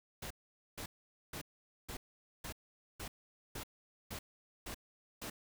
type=noise bursts; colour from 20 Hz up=pink; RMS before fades=-44 dBFS; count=10; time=0.22-5.3 s; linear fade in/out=5 ms; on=85 ms; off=470 ms; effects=none